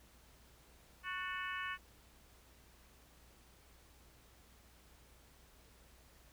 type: harmonic tone with a mistuned harmonic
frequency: 370 Hz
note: F#4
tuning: in tune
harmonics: 3 / 4 / 5 / 6 / 7 / 8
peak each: -44 / -45 / -44 / -49 / -49 / -50 dBFS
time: 1.03-1.78 s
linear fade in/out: 50 ms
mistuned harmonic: 5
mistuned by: -60 cents
effects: added 60 Hz sine -65 dBFS peak until 6.32 s + pink hiss -65 dBFS RMS until 6.32 s